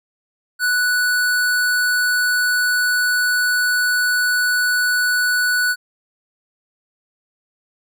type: tone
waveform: square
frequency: 1480 Hz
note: F#6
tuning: in tune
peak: -16 dBFS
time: 0.59-5.76 s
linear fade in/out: 50 ms
effects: none